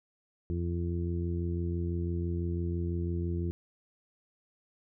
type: harmonic tone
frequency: 86 Hz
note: F2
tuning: 26 cents flat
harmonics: 1 / 2 / 3 / 4 / 5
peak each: -31 / -36 / -44 / -37 / -49 dBFS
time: 0.5-3.51 s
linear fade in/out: 0 ms
effects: none